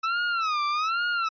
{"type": "tone with vibrato", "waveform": "40% pulse", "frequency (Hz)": 1297, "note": "E6", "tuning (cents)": -28, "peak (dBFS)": -23, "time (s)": [0.03, 1.29], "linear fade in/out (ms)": 10, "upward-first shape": "sine", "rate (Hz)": 1.2, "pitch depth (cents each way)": 170, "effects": ["resampled to 11025 Hz"]}